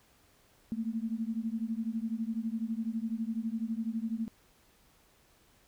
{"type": "beating tone pair", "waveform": "sine", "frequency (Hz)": [220, 232], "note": ["A3", "A#3"], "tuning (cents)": [0, -8], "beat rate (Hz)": 12, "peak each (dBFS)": [-34, -35], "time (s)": [0.72, 4.28], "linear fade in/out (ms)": 0, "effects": ["pink hiss -65 dBFS RMS until 5.67 s"]}